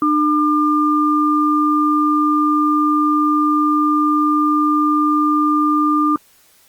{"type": "tone pair together", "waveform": "sine", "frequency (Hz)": [300, 1200], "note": ["D4", "D6"], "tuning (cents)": [37, 37], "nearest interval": "2 octaves", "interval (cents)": 2400, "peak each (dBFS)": -15, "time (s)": [0.02, 6.16], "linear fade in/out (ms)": 2, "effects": ["white hiss -52 dBFS RMS until 6.68 s", "Opus 24 kbps"]}